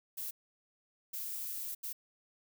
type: noise bursts at uneven times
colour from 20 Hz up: violet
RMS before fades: -40 dBFS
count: 3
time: 0.17-0.31 / 1.13-1.75 / 1.83-1.93 s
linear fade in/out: 10 ms
effects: none